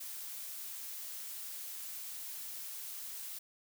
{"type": "noise", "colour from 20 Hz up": "blue", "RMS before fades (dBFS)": -44, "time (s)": [0, 3.39], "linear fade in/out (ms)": 10, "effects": []}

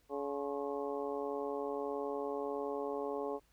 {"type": "harmonic tone with a mistuned harmonic", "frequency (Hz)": 141.6, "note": "C#3", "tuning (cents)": 37, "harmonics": [2, 3, 4, 5, 6, 7, 8], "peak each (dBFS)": [-44, -38, -42, -47, -45, -57, -47], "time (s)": [0.09, 3.4], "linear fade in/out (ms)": 50, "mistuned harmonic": 8, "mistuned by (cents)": -79, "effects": ["added 53 Hz sine -70 dBFS peak until 3.52 s", "pink hiss -72 dBFS RMS until 3.52 s"]}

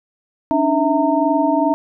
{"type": "tone cluster", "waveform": "sine", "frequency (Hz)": [281.1, 303.5, 655, 916], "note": ["C#4", "D#4", "E5", "A#5"], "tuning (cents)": [24, -43, -11, -31], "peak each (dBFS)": -19, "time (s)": [0.51, 1.74], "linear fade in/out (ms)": 0, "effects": []}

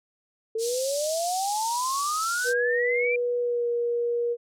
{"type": "exponential sweep", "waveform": "sine", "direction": "up", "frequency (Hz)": [440, 2396], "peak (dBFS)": -25, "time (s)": [0.55, 3.16], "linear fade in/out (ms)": 5}
{"type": "band-pass noise", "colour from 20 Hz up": "pink", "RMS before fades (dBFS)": -34, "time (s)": [0.58, 2.54], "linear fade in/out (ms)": 50, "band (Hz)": [4600, 9900], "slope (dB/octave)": 24}
{"type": "tone with pitch glide", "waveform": "sine", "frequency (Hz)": [485.5, 475.2], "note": ["B4", "A#4"], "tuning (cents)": [-30, 33], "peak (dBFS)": -23, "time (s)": [2.44, 4.37], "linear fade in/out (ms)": 50, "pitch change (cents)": -37, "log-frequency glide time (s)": [3.39, 3.68]}
{"effects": []}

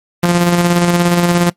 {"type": "tone with tremolo", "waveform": "sawtooth", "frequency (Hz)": 174.1, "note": "F3", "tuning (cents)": -5, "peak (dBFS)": -4, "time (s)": [0.23, 1.5], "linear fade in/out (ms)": 5, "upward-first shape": "square", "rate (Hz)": 17, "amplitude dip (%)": 35, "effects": ["noise-tail reverb RT60 0.1 s tail -20 dB re dry", "MP3 64 kbps"]}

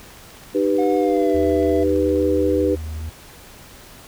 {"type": "click train", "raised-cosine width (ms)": 0.2, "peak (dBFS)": -28, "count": 34, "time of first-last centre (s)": [0.04, 2.225], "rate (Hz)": 15.1}
{"type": "chord", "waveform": "sine", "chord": "Eb augmented", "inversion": "none", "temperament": "equal with one note detuned", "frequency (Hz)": [306.3, 392, 493.9], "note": ["Eb4", "G4", "B4"], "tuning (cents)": [-27, 0, 0], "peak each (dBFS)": -20, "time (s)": [0.54, 2.76], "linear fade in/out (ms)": 20}
{"type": "tone with pitch glide", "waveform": "triangle", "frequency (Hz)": [722, 665.9], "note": ["F#5", "E5"], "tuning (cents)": [-43, 17], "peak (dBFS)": -22, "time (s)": [0.78, 1.84], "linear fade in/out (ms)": 10, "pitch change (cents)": -140, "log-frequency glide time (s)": [0.97, 1.34]}
{"type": "tone with vibrato", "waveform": "triangle", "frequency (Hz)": 78.7, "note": "D#2", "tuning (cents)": 20, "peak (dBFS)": -24, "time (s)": [1.34, 3.1], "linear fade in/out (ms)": 10, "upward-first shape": "sine", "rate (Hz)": 2.4, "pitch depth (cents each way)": 16}
{"effects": ["pink hiss -43 dBFS RMS until 4.07 s"]}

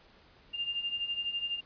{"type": "beating tone pair", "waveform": "sine", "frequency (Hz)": [2794, 2806], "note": ["F7", "F7"], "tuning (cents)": [0, 8], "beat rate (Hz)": 12, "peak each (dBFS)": [-38, -33], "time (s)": [0.53, 1.61], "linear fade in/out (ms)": 20, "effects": ["pink hiss -60 dBFS RMS until 1.65 s", "resampled to 11025 Hz"]}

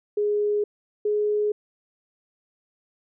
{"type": "tone pair in turn", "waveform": "sine", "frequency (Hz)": [415.6, 419], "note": ["G#4", "G#4"], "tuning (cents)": [1, 15], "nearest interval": "unison", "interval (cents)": 14, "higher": "second", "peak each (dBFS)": -20, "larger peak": "neither", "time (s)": [[0.17, 0.64], [1.05, 1.52]], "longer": "neither", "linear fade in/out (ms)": 5, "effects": []}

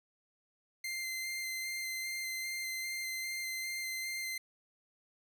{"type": "tone with vibrato", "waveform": "sawtooth", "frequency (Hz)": 2084, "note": "C7", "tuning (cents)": -7, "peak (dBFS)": -33, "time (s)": [0.84, 4.38], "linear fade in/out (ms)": 5, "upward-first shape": "square", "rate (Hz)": 2.5, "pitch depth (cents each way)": 10, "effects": []}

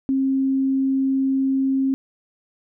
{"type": "tone", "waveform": "sine", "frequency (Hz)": 267.9, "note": "C4", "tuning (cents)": 41, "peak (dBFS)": -17, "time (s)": [0.09, 1.94], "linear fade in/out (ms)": 0, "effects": []}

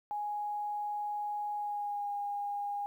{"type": "tone with pitch glide", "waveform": "sine", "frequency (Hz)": [830.6, 814.9], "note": ["G#5", "G#5"], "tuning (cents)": [0, -33], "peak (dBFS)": -33, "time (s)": [0.11, 2.86], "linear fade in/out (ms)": 0, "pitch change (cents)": -33, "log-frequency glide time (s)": [1.55, 2.12], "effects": ["11-bit"]}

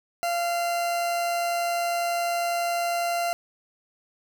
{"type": "tone with amplitude modulation", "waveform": "40% pulse", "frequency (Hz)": 690, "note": "F5", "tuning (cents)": -21, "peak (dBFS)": -22, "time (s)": [0.23, 3.33], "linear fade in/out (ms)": 0, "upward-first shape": "sine", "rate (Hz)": 132, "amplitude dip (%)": 25, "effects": []}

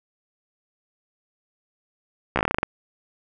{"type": "slowing click train", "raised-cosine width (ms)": 0.5, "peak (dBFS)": -5, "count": 11, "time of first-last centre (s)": [2.36, 2.631], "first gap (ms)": 14, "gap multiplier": 1.14, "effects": []}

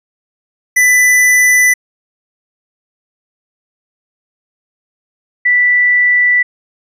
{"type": "tone pair in turn", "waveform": ["square", "sine"], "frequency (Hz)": [1991, 1970.4], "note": ["B6", "B6"], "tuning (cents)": [14, -5], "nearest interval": "unison", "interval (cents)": 19, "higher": "first", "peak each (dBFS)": -7, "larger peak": "neither", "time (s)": [[0.76, 1.74], [5.45, 6.43]], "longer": "neither", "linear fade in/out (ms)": 10, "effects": ["resampled to 32000 Hz"]}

